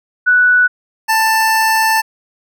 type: tone pair in turn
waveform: sine / 25% pulse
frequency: 1480 / 885.6 Hz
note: F#6 / A5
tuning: 0 / +11 cents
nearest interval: major sixth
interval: 889 cents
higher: first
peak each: -7 dBFS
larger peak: neither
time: 0.26-0.68 / 1.08-2.02 s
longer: second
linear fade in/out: 20 ms
effects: none